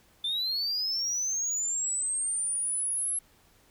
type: linear sweep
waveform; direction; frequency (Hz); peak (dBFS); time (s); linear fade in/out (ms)
sine; up; 3520 to 11100; -25; 0.24-3.19; 5
effects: tanh soft clip ceiling -26 dBFS + pink hiss -62 dBFS RMS until 3.7 s